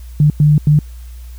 sine tone bursts at uneven times, 149.2 Hz, D3, 28 cents sharp, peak -6 dBFS, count 3, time 0.2-0.3 / 0.4-0.58 / 0.67-0.79 s, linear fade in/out 2 ms, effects added 60 Hz sine -29 dBFS peak until 1.38 s + white hiss -48 dBFS RMS until 1.38 s

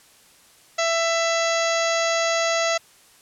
harmonic tone, 665 Hz, E5, 15 cents sharp, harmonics 1 / 2 / 3 / 4 / 5 / 6 / 7 / 8 / 9 / 10, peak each -22 / -27 / -27 / -31 / -33 / -33 / -34 / -36 / -37 / -31 dBFS, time 0.78-2.78 s, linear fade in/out 10 ms, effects white hiss -53 dBFS RMS until 3.21 s + low-pass 11000 Hz 12 dB/octave

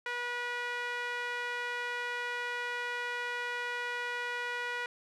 sawtooth tone with band-pass filter, 485.1 Hz, B4, 31 cents flat, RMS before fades -36 dBFS, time 0.06-4.86 s, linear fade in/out 2 ms, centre 1800 Hz, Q 1.9, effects none

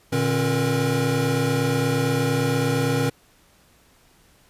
square tone cluster, 118.4 / 147.1 / 270.4 / 477.3 Hz, A#2 / D3 / C#4 / A#4, +27 / +3 / -43 / +41 cents, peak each -26 dBFS, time 0.12-3.1 s, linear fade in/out 10 ms, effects pink hiss -57 dBFS RMS until 4.49 s + resampled to 32000 Hz

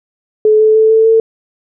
sine tone with pitch steps, 430 / 434.5 / 439 / 443.6 / 448.3 Hz, A4 / A4 / A4 / A4 / A4, -40 / -22 / -4 / +14 / +32 cents, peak -5 dBFS, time 0.45-1.2 s, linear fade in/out 2 ms, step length 150 ms, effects none

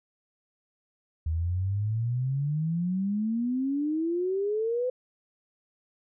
sine exponential sweep, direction up, 77.78 to 511 Hz, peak -25 dBFS, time 1.26-4.9 s, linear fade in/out 5 ms, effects none

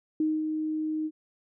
sine tone with ADSR envelope, 311.1 Hz, D#4, in tune, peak -22 dBFS, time 0.2-1.11 s, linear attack 3 ms, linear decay 220 ms, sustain -5 dB, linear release 52 ms, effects none

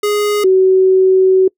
square / sine tone pair in turn, 415.3 / 376.7 Hz, G#4 / F#4, 0 / +31 cents, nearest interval major second, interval 169 cents, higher first, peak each -13 / -6 dBFS, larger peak second, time 0.03-0.44 / 0.44-1.48 s, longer second, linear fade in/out 5 ms, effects noise-tail reverb RT60 0.1 s tail -25 dB re dry

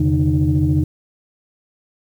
sine tone cluster, 83.2 / 133.8 / 147.9 / 306.5 Hz, E2 / C3 / D3 / D#4, +17 / +39 / +13 / -26 cents, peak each -18 dBFS, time 0-0.84 s, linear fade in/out 5 ms, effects tanh soft clip ceiling -6 dBFS + 8-bit

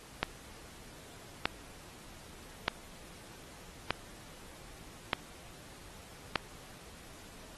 click train, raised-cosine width 0.3 ms, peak -11 dBFS, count 6, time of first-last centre 0.23-6.357 s, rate 0.816 Hz, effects pink hiss -53 dBFS RMS until 7.57 s + AAC 32 kbps

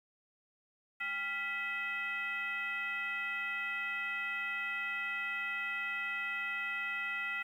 sine tone with frequency modulation, 1977 Hz, B6, 1 cent sharp, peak -34 dBFS, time 1-7.43 s, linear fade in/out 10 ms, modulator 589 Hz, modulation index 1.1, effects 11-bit

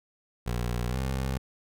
20% pulse tone with pitch glide, 60 to 65.81 Hz, B1 to C2, -49 to +11 cents, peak -23 dBFS, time 0.46-1.38 s, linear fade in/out 10 ms, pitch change +160 cents, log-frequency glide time 0.88-0.98 s, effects none

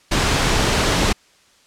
pink noise, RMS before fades -17 dBFS, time 0.11-1.13 s, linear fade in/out 10 ms, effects white hiss -54 dBFS RMS until 1.66 s + low-pass 7000 Hz 12 dB/octave

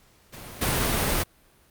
pink noise with level steps, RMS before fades -41 / -24 dBFS, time 0.32-1.24 s, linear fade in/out 20 ms, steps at 0.61 s, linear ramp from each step 10 ms, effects pink hiss -59 dBFS RMS until 1.7 s + Opus 48 kbps

